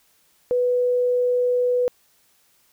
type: tone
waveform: sine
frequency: 493.9 Hz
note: B4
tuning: in tune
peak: -17 dBFS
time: 0.51-1.88 s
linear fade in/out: 0 ms
effects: white hiss -61 dBFS RMS until 2.72 s